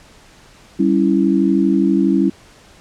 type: chord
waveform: sine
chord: C# diminished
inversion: second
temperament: equal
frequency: 196 / 277.2 / 329.6 Hz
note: G3 / C#4 / E4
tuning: 0 / 0 / 0 cents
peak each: -16 dBFS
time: 0.79-2.3 s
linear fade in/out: 10 ms
effects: pink hiss -46 dBFS RMS until 2.8 s + low-pass 8000 Hz 12 dB/octave